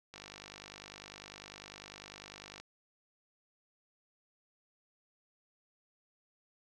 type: click train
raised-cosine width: 0.2 ms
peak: -29 dBFS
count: 124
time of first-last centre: 0.14-2.6 s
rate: 50 Hz
effects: none